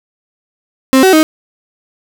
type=tone with pitch steps; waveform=35% pulse; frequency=263.9 / 378.3 / 313.1 Hz; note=C4 / F#4 / D#4; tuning=+15 / +38 / +11 cents; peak=-3 dBFS; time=0.93-1.23 s; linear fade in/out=0 ms; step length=100 ms; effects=none